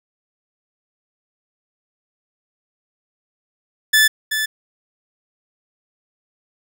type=tone with echo; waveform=sawtooth; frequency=1744 Hz; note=A6; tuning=16 cents flat; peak=-7 dBFS; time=3.93-4.08 s; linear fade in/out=10 ms; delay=380 ms; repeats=1; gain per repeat=-8 dB; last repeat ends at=4.46 s; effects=none